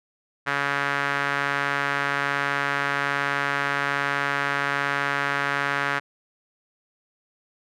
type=tone with band-pass filter; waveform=sawtooth; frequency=141.2 Hz; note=C#3; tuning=32 cents sharp; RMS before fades=-25 dBFS; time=0.46-6 s; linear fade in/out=20 ms; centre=1600 Hz; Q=2.3; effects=none